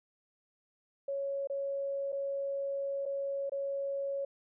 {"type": "tone with dropouts", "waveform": "sine", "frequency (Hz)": 554.4, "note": "C#5", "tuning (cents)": 0, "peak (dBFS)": -32, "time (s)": [1.08, 4.25], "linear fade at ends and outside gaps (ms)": 5, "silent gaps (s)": [[1.473, 1.498], [2.121, 2.126], [3.055, 3.06], [3.496, 3.519]], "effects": []}